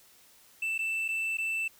triangle tone with dropouts, 2657 Hz, E7, 13 cents sharp, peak -27 dBFS, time 0.62-1.68 s, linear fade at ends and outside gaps 5 ms, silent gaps 0.78-0.789 / 1.081-1.086 / 1.372-1.383 s, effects white hiss -59 dBFS RMS until 1.79 s

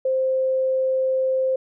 sine tone, 523.3 Hz, C5, in tune, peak -18 dBFS, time 0.05-1.56 s, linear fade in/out 5 ms, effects none

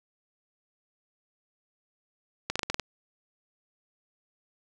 clicks, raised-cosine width 0.2 ms, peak -11 dBFS, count 7, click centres 2.5 / 2.556 / 2.593 / 2.632 / 2.7 / 2.744 / 2.797 s, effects none

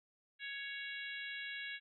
harmonic tone, 556 Hz, C#5, 5 cents sharp, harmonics 3 / 4 / 5 / 6 / 7, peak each -45 / -47 / -49 / -51 / -52 dBFS, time 0.39-1.8 s, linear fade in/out 50 ms, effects none

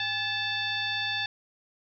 sine tone with frequency modulation, 2642 Hz, E7, 3 cents sharp, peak -27 dBFS, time 0-1.26 s, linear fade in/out 2 ms, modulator 916 Hz, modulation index 1.7, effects none

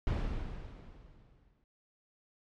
brown noise with exponential decay, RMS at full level -30 dBFS, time 0.07-1.64 s, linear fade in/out 1 ms, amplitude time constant 340 ms, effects low-pass 4000 Hz 12 dB/octave + MP3 96 kbps

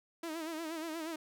sawtooth tone with vibrato, 322.7 Hz, E4, 37 cents flat, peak -34 dBFS, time 0.23-1.16 s, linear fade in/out 5 ms, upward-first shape sine, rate 8.4 Hz, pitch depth 81 cents each way, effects none

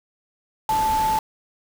sine tone in noise, 875 Hz, A5, 10 cents flat, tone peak -18 dBFS, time 0.69-1.19 s, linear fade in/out 2 ms, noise pink, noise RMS -31 dBFS, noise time 0.69-1.19 s, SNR +10 dB, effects none

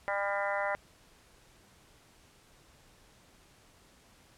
harmonic tone, 200 Hz, G3, 35 cents sharp, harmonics 3 / 4 / 5 / 6 / 7 / 8 / 9 / 10, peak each -34 / -36 / -38 / -44 / -38 / -45 / -39 / -39 dBFS, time 0.08-0.75 s, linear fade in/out 0 ms, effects pink hiss -61 dBFS RMS until 4.37 s + low-pass 11000 Hz 12 dB/octave

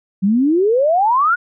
sine exponential sweep, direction up, 185 to 1480 Hz, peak -11 dBFS, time 0.22-1.36 s, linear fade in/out 20 ms, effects none

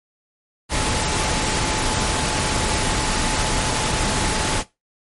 sine tone in noise, 865 Hz, A5, 30 cents flat, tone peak -30 dBFS, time 0.69-4.64 s, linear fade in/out 50 ms, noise pink, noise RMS -21 dBFS, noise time 0.69-4.64 s, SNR -12 dB, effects noise-tail reverb RT60 0.2 s tail -17 dB re dry + MP3 48 kbps

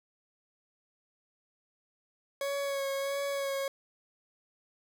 40% pulse tone with vibrato, 554.4 Hz, C#5, in tune, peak -30 dBFS, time 2.41-3.68 s, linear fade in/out 2 ms, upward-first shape sine, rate 1.5 Hz, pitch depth 23 cents each way, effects none

